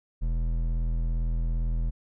triangle tone with hard clipping, 41.2 Hz, E1, in tune, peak -26 dBFS, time 0.21-1.91 s, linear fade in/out 20 ms, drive 13 dB, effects none

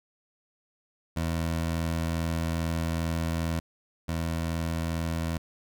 20% pulse tone pair in turn, 82.41 / 82.41 Hz, E2 / E2, 0 / 0 cents, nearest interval unison, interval 0 cents, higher neither, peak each -22 / -23 dBFS, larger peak first, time 1.16-3.6 / 4.08-5.38 s, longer first, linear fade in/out 10 ms, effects none

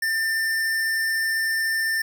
square tone, 1793 Hz, A6, 32 cents sharp, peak -22 dBFS, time 0.02-2.02 s, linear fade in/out 5 ms, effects none

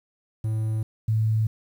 triangle / sine tone pair in turn, 109.8 / 109.8 Hz, A2 / A2, -3 / -3 cents, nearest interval unison, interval 0 cents, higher neither, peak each -21 / -19 dBFS, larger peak second, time 0.44-0.83 / 1.08-1.47 s, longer neither, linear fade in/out 5 ms, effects 9-bit

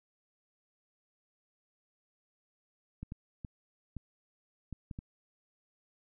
clicks, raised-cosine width 5 ms, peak -28 dBFS, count 7, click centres 3.03 / 3.121 / 3.448 / 3.967 / 4.727 / 4.912 / 4.989 s, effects none

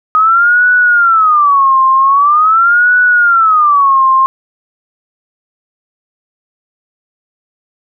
sine tone with vibrato, 1249 Hz, D#6, 6 cents sharp, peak -5 dBFS, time 0.15-4.26 s, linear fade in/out 0 ms, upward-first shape sine, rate 0.44 Hz, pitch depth 290 cents each way, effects none

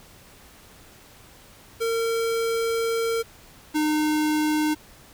square tone pair in turn, 457.3 / 305.2 Hz, A#4 / D#4, -33 / -33 cents, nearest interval perfect fifth, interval 700 cents, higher first, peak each -23 / -21 dBFS, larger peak second, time 1.8-3.23 / 3.74-4.75 s, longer first, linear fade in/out 20 ms, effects pink hiss -50 dBFS RMS until 5.13 s

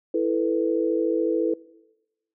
sine chord, E suspended fourth, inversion none, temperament equal, 329.6 / 440 / 493.9 Hz, E4 / A4 / B4, 0 / 0 / 0 cents, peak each -24 / -25 / -25 dBFS, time 0.14-1.54 s, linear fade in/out 5 ms, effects noise-tail reverb RT60 1.0 s tail -21 dB re dry

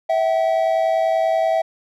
triangle tone pair together, 653 / 763.3 Hz, E5 / G5, -17 / -46 cents, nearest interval minor third, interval 271 cents, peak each -15 / -19 dBFS, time 0.09-1.62 s, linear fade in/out 10 ms, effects none

